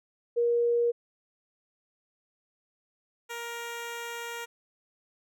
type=tone pair in turn; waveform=sine / 10% pulse; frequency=473.8 / 469.4 Hz; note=A#4 / A#4; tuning=+28 / +12 cents; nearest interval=unison; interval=16 cents; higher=first; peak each=-22 / -27 dBFS; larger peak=first; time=0.36-0.92 / 3.29-4.46 s; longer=second; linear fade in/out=20 ms; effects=none